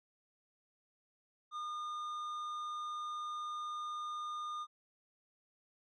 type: tone with tanh clipping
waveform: sine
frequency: 1216 Hz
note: D#6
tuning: 40 cents flat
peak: -40 dBFS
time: 1.51-4.67 s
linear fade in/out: 50 ms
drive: 8 dB
effects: none